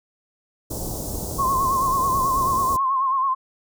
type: band-stop noise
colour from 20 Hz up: pink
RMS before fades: -29 dBFS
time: 0.7-2.77 s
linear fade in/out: 10 ms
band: 780 to 5800 Hz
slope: 24 dB/octave
type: tone with vibrato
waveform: sine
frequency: 1067 Hz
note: C6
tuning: 34 cents sharp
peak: -18 dBFS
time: 1.38-3.35 s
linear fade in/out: 20 ms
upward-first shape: sine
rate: 9.2 Hz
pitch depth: 62 cents each way
effects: none